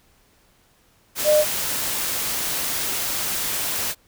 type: tone in noise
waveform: sine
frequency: 605 Hz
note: D#5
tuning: 49 cents flat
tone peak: -13 dBFS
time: 1.24-1.45 s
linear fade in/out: 50 ms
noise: white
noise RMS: -25 dBFS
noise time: 1.15-3.95 s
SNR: +9 dB
effects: pink hiss -59 dBFS RMS until 4.07 s